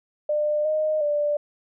sine tone with pitch steps, 599 / 618 / 589 Hz, D5 / D#5 / D5, +34 / -12 / +5 cents, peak -20 dBFS, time 0.29-1.37 s, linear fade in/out 5 ms, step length 360 ms, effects none

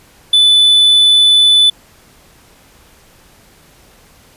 triangle tone, 3492 Hz, A7, 14 cents flat, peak -4 dBFS, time 0.33-1.7 s, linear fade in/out 5 ms, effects pink hiss -46 dBFS RMS until 4.36 s + resampled to 32000 Hz

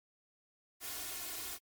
white noise with comb filter, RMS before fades -42 dBFS, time 0.8-1.59 s, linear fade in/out 50 ms, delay 2.8 ms, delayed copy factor +0.9, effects MP3 96 kbps

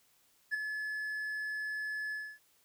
triangle tone with ADSR envelope, 1716 Hz, A6, 44 cents flat, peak -25 dBFS, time 0.51-2.39 s, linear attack 32 ms, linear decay 9 ms, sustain -8 dB, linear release 270 ms, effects tanh soft clip ceiling -23 dBFS + white hiss -69 dBFS RMS until 2.64 s

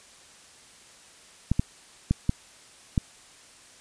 clicks, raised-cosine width 5 ms, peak -9 dBFS, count 5, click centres 1.516 / 1.595 / 2.11 / 2.294 / 2.978 s, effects white hiss -52 dBFS RMS until 3.8 s + resampled to 22050 Hz

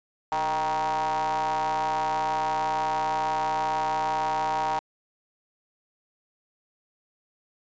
square ring-modulated tone, 81.1 Hz, E2, 28 cents flat, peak -22 dBFS, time 0.32-4.79 s, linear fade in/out 0 ms, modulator 861 Hz, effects resampled to 16000 Hz

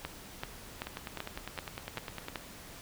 two click trains, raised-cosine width 0.3 ms, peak -19 / -22 dBFS, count 7 / 15, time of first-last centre 0.05-2.358 / 0.87-2.284 s, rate 2.6 / 9.9 Hz, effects pink hiss -49 dBFS RMS until 2.81 s

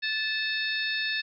harmonic tone with a mistuned harmonic, 873 Hz, A5, 14 cents flat, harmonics 2 / 3 / 4 / 5 / 6, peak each -30 / -33 / -33 / -35 / -41 dBFS, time 0.02-1.22 s, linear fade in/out 20 ms, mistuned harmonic 4, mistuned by +86 cents, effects none

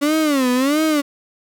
35% pulse tone with vibrato, 280.1 Hz, C#4, 18 cents sharp, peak -13 dBFS, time 0.01-1.02 s, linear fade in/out 20 ms, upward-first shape sine, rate 1.5 Hz, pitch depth 210 cents each way, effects none

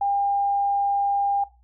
sine tone, 802 Hz, G5, 39 cents sharp, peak -20 dBFS, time 0.01-1.44 s, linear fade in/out 5 ms, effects noise-tail reverb RT60 0.3 s tail -18 dB re dry + added 60 Hz sine -54 dBFS peak until 1.63 s

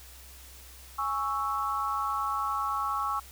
sine chord, C# minor, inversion second, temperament equal, 830.6 / 1108.7 / 1318.5 Hz, G#5 / C#6 / E6, 0 / 0 / 0 cents, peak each -35 / -30 / -32 dBFS, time 0.98-3.2 s, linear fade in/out 10 ms, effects added 64 Hz sine -50 dBFS peak until 3.31 s + white hiss -51 dBFS RMS until 3.31 s

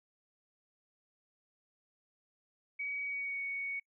sine tone with pitch glide, 2264 to 2229 Hz, C#7 to C#7, +36 to +9 cents, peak -35 dBFS, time 2.79-3.8 s, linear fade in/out 10 ms, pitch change -27 cents, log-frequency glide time 3.04-3.41 s, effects noise-tail reverb RT60 0.1 s tail -26 dB re dry

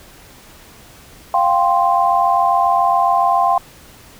sine chord, F suspended second, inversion none, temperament just, 698.5 / 785.8 / 1047.7 Hz, F5 / G5 / C6, 0 / +4 / +2 cents, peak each -16 dBFS, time 1.34-3.58 s, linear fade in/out 2 ms, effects pink hiss -43 dBFS RMS until 4.19 s

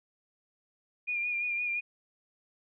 sine tone with vibrato, 2422 Hz, D#7, 47 cents flat, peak -29 dBFS, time 1.07-1.81 s, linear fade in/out 20 ms, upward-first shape sine, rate 5.8 Hz, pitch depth 32 cents each way, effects none

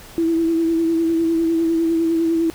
sine tone with vibrato, 329.6 Hz, E4, in tune, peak -15 dBFS, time 0.18-2.5 s, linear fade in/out 0 ms, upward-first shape sine, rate 9.9 Hz, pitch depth 26 cents each way, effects pink hiss -41 dBFS RMS until 2.54 s

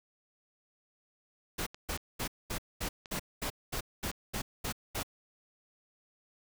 pink noise bursts, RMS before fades -35 dBFS, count 12, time 1.58-5.032 s, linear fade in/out 10 ms, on 86 ms, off 220 ms
clicks, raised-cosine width 0.2 ms, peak -28 dBFS, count 6, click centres 1.745 / 1.914 / 1.975 / 3.058 / 4.115 / 5.011 s
effects none

